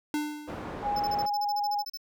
square tone with exponential decay, 299 Hz, D4, 31 cents sharp, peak -26 dBFS, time 0.14-0.88 s, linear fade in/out 1 ms, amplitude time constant 160 ms
white low-pass noise, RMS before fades -38 dBFS, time 0.47-1.27 s, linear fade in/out 20 ms, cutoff 810 Hz, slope 12 dB/octave
sine tone, 821 Hz, G#5, 20 cents flat, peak -26 dBFS, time 0.82-1.85 s, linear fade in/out 50 ms
square tone bursts, 5274 Hz, E8, in tune, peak -35 dBFS, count 14, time 0.96-1.973 s, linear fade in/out 5 ms, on 38 ms, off 37 ms
effects none

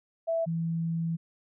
sine tone pair in turn, 660 / 165.41 Hz, E5 / E3, +2 / +6 cents, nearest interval 2 octaves, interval 2396 cents, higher first, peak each -25 / -27 dBFS, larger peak first, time 0.27-0.46 / 0.46-1.17 s, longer second, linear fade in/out 20 ms, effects none

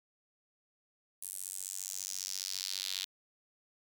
sawtooth tone with high-pass filter sweep, 94.7 Hz, F#2, 41 cents sharp, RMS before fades -40 dBFS, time 1.22-3.05 s, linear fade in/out 5 ms, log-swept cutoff 9900 to 3700 Hz, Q 2.7, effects none

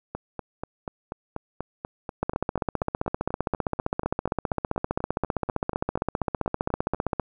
two click trains, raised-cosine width 1 ms, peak -17 / -10 dBFS, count 29 / 77, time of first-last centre 0.15-6.946 / 2.23-7.197 s, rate 4.12 / 15.3 Hz, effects none

